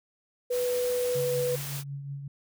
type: tone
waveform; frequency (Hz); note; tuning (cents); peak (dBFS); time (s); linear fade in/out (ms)
sine; 493.9; B4; 0; -25; 0.5-1.56; 10
type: noise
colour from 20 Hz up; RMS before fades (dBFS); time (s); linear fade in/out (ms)
white; -38; 0.5-1.84; 50
type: tone with tremolo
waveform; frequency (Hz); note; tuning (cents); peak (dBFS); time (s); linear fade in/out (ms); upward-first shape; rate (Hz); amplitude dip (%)
sine; 140; C#3; +18; -32; 1.15-2.28; 5; triangle; 5.4; 50
effects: none